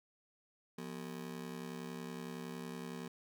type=ring-modulated tone; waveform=30% pulse; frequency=207.7 Hz; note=G#3; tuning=in tune; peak=-37 dBFS; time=0.78-3.08 s; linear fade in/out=5 ms; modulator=35.4 Hz; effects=none